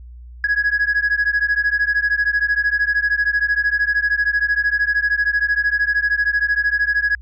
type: beating tone pair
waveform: sine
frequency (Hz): 1661.2 / 1674.2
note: G#6 / G#6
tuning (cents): 0 / +13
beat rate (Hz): 13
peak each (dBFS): -17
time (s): 0.44-7.15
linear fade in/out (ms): 2
effects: tanh soft clip ceiling -11 dBFS + added 60 Hz sine -35 dBFS peak until 7.21 s